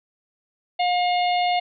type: harmonic tone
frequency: 714 Hz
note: F5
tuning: 38 cents sharp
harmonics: 1 / 3 / 4 / 5 / 6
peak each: -19 / -29 / -31 / -33 / -35 dBFS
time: 0.79-1.6 s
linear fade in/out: 10 ms
effects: none